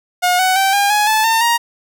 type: tone with pitch steps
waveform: sawtooth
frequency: 719 / 746.9 / 776 / 806.1 / 837.4 / 870 / 903.8 / 938.9 Hz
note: F#5 / F#5 / G5 / G5 / G#5 / A5 / A5 / A#5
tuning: -50 / +16 / -18 / +48 / +14 / -20 / +46 / +12 cents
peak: -8 dBFS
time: 0.22-1.58 s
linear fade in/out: 20 ms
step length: 170 ms
effects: none